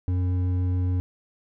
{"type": "tone with hard clipping", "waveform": "sine", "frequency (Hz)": 90.7, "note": "F#2", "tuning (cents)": -34, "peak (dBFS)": -23, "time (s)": [0.08, 1], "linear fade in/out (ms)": 0, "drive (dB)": 7, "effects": []}